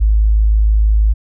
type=tone; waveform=sine; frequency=53.1 Hz; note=G#1; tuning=39 cents sharp; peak=-8 dBFS; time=0-1.14 s; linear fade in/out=20 ms; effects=none